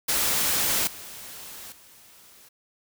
white noise with level steps, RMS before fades -24 / -41 / -52 dBFS, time 0.08-2.49 s, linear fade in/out 10 ms, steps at 0.87 / 1.72 s, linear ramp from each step 2 ms, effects none

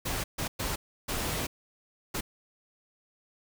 pink noise bursts at uneven times, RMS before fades -32 dBFS, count 5, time 0.05-0.24 / 0.38-0.48 / 0.59-0.76 / 1.08-1.47 / 2.14-2.21 s, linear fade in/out 10 ms, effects none

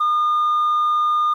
sine tone, 1216 Hz, D#6, 40 cents flat, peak -13 dBFS, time 0-1.34 s, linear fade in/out 10 ms, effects tanh soft clip ceiling -14 dBFS + 9-bit

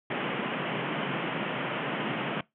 pink band-pass noise, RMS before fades -32 dBFS, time 0.1-2.41 s, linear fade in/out 5 ms, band 130 to 3200 Hz, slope 96 dB/octave, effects noise-tail reverb RT60 0.2 s tail -23 dB re dry

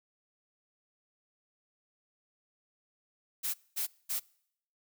blue noise bursts, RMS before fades -33 dBFS, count 3, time 3.43-4.2 s, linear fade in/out 20 ms, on 110 ms, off 220 ms, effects noise-tail reverb RT60 0.7 s tail -25 dB re dry

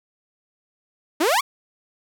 sawtooth exponential sweep, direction up, 284.8 to 1202 Hz, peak -13 dBFS, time 1.2-1.41 s, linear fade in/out 10 ms, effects none

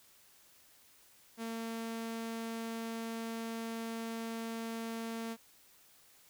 sawtooth tone, 227.4 Hz, A#3, 43 cents flat, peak -34 dBFS, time 1.37-5.37 s, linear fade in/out 50 ms, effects white hiss -63 dBFS RMS until 6.29 s

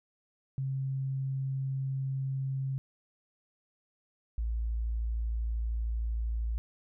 sine tone pair in turn, 134.3 / 56.47 Hz, C3 / A1, +46 / +46 cents, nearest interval octave + minor third, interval 1500 cents, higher first, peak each -30 / -29 dBFS, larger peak second, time 0.58-2.78 / 4.38-6.58 s, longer neither, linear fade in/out 0 ms, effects none

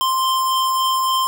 square tone pair together, 1046.5 / 3136 Hz, C6 / G7, 0 / 0 cents, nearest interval octave + perfect fifth, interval 1900 cents, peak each -17 / -29 dBFS, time 0.01-1.27 s, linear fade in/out 0 ms, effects 9-bit

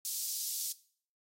pink high-pass noise, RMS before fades -37 dBFS, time 0.05-0.72 s, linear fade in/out 0 ms, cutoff 4900 Hz, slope 24 dB/octave, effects noise-tail reverb RT60 0.5 s tail -18 dB re dry + AAC 48 kbps

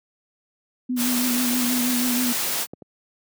sine tone with vibrato, 246.9 Hz, B3, in tune, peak -21 dBFS, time 0.89-2.33 s, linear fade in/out 10 ms, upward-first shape triangle, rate 6.2 Hz, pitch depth 43 cents each way
white noise, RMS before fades -25 dBFS, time 0.96-2.67 s, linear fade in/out 50 ms
clicks, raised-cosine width 2 ms, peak -21 / -27 dBFS, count 2, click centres 2.735 / 2.822 s
effects high-pass 150 Hz 12 dB/octave

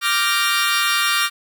20% pulse chord, G minor seventh, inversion second, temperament equal, 1174.7 / 1396.9 / 1568 / 1864.7 Hz, D6 / F6 / G6 / Bb6, 0 / 0 / 0 / 0 cents, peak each -16 / -16 / -22 / -17 dBFS, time 0.01-1.3 s, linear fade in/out 50 ms, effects none

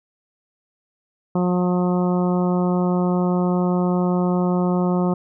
harmonic tone, 179.5 Hz, F3, 48 cents sharp, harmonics 1 / 2 / 3 / 4 / 5 / 6 / 7, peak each -18 / -24 / -28 / -30 / -32 / -34 / -35 dBFS, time 1.35-5.14 s, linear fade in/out 5 ms, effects none

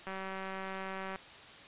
click train, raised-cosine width 0.5 ms, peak -26 dBFS, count 209, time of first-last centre 0.07-1.159 s, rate 191 Hz, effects white hiss -51 dBFS RMS until 1.67 s + resampled to 8000 Hz

